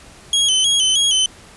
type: tone with vibrato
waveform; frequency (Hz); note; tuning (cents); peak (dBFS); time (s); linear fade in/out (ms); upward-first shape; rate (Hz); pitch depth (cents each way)
sawtooth; 3171; G7; +19; -10; 0.33-1.26; 2; square; 3.2; 67
effects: pink hiss -43 dBFS RMS until 1.56 s + resampled to 24000 Hz